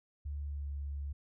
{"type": "tone with pitch glide", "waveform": "sine", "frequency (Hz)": [72.2, 70.96], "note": ["D2", "C#2"], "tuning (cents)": [-29, 41], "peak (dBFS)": -36, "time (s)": [0.25, 1.13], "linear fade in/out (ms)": 10, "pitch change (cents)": -30, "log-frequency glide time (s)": [0.44, 0.7], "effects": []}